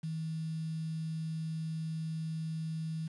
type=tone with quantisation; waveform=sine; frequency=160 Hz; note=D#3; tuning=49 cents sharp; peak=-34 dBFS; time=0.03-3.08 s; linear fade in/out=10 ms; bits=9; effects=resampled to 24000 Hz